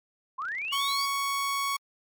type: linear sweep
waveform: sine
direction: up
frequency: 987.8 to 4829 Hz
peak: -30 dBFS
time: 0.38-1.06 s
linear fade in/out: 10 ms
type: click train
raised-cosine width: 0.2 ms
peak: -33 dBFS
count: 16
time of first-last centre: 0.42-0.913 s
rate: 30.4 Hz
type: tone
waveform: sawtooth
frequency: 1113 Hz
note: C#6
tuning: 7 cents sharp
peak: -23 dBFS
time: 0.72-1.77 s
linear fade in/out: 10 ms
effects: MP3 96 kbps